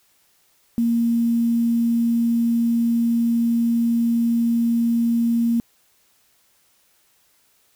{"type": "tone with quantisation", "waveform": "sine", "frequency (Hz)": 233.1, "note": "A#3", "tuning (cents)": 0, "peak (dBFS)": -16, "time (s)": [0.78, 5.6], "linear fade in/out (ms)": 0, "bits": 7, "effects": ["white hiss -61 dBFS RMS until 7.75 s"]}